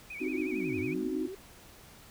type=tone with vibrato; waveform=sine; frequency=2377 Hz; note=D7; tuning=20 cents sharp; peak=-39 dBFS; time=0.1-0.94 s; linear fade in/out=5 ms; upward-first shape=sine; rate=11 Hz; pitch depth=110 cents each way
type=chord; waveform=sine; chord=C diminished; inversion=none; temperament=equal; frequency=261.6 / 311.1 / 370 Hz; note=C4 / Eb4 / Gb4; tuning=0 / 0 / 0 cents; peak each=-35 dBFS; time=0.2-1.28 s; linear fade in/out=20 ms
type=linear two-way sweep; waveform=sine; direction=down then up; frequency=400 to 87.3 to 400 Hz; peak=-38 dBFS; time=0.26-1.35 s; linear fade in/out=5 ms; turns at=0.79 s
effects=pink hiss -54 dBFS RMS until 2.1 s